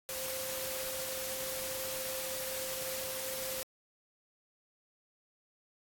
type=tone in noise; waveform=sine; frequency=523.3 Hz; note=C5; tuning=in tune; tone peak=-42 dBFS; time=0.09-3.63 s; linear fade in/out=0 ms; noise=white; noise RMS=-39 dBFS; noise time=0.09-3.63 s; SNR=-6 dB; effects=AAC 64 kbps